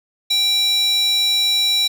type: tone with high-pass filter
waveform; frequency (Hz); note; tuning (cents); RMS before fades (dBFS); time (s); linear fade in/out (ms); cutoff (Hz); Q
square; 784; G5; 0; -17; 0.3-1.88; 10; 3600; 8.7
effects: none